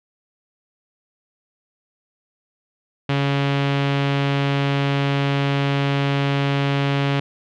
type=tone with low-pass filter; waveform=sawtooth; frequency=140 Hz; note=C#3; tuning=18 cents sharp; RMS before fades=-20 dBFS; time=3.09-7.2 s; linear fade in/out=5 ms; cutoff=3100 Hz; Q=1.9; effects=none